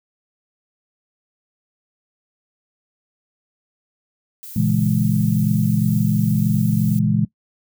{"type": "noise", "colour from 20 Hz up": "violet", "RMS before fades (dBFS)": -36, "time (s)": [4.43, 6.99], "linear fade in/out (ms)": 0}
{"type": "chord", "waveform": "sine", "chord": "A# half-diminished seventh", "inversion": "none", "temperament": "equal", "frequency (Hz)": [116.54, 138.59, 164.81, 207.7], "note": ["A#2", "C#3", "E3", "G#3"], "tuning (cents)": [0, 0, 0, 0], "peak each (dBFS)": [-21, -23, -20, -19], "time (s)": [4.56, 7.25], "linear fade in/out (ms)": 5}
{"effects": ["noise-tail reverb RT60 0.1 s tail -20 dB re dry"]}